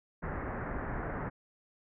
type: low-pass noise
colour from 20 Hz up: pink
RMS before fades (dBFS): -37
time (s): 0.22-1.3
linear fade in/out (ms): 20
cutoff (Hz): 1900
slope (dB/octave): 48
effects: none